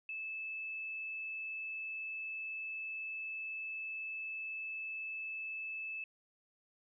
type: tone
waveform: sine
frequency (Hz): 2618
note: E7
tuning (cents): -13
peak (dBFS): -39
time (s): 0.09-6.04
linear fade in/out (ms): 2
effects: none